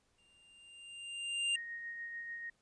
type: tone with exponential growth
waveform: square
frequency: 2794 Hz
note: F7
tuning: in tune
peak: -30 dBFS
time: 0.18-1.56 s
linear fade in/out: 5 ms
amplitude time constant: 300 ms
type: tone with tremolo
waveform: sine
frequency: 1864.7 Hz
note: A#6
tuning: in tune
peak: -40 dBFS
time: 1.55-2.5 s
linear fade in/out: 5 ms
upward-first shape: sine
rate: 6.8 Hz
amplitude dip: 30%
effects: pink hiss -75 dBFS RMS until 2.61 s + resampled to 22050 Hz